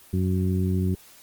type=harmonic tone; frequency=92.7 Hz; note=F#2; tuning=4 cents sharp; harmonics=1 / 2 / 3 / 4; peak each=-23 / -25 / -33 / -32 dBFS; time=0.13-0.95 s; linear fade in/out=5 ms; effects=white hiss -51 dBFS RMS until 1.22 s + Opus 24 kbps